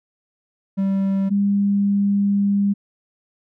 triangle / sine tone pair in turn, 194.5 / 200.8 Hz, G3 / G3, -13 / +42 cents, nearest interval minor second, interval 55 cents, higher second, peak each -15 / -15 dBFS, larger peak neither, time 0.77-1.3 / 1.3-2.74 s, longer second, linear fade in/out 20 ms, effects none

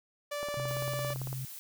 sawtooth tone, 583 Hz, D5, 13 cents flat, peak -30 dBFS, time 0.31-1.14 s, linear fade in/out 10 ms
click train, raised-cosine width 1 ms, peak -28 dBFS, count 17, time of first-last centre 0.43-1.329 s, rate 17.8 Hz
sine tone with pitch glide, 130 to 131.21 Hz, C3 to C3, -11 to +5 cents, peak -35 dBFS, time 0.57-1.45 s, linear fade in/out 2 ms, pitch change +16 cents, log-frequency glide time 0.78-1.17 s
blue noise, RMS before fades -45 dBFS, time 0.68-1.59 s, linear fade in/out 0 ms
effects none

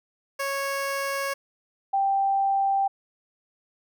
15% pulse / sine tone pair in turn, 552 / 785.2 Hz, C#5 / G5, -7 / +3 cents, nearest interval tritone, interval 610 cents, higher second, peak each -20 dBFS, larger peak neither, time 0.39-1.34 / 1.93-2.88 s, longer neither, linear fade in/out 10 ms, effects none

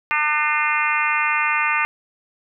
harmonic tone with a mistuned harmonic, 300 Hz, D4, 37 cents sharp, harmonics 3 / 4 / 5 / 6 / 7 / 8 / 9, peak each -26 / -23 / -26 / -27 / -23 / -25 / -27 dBFS, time 0.11-1.85 s, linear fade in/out 0 ms, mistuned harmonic 8, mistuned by +25 cents, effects none

